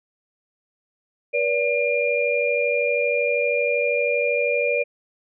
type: tone cluster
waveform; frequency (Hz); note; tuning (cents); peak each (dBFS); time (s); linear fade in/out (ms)
sine; 482.3 / 575 / 2405; B4 / D5 / D7; -41 / -37 / +41; -23; 1.33-4.84; 20
effects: none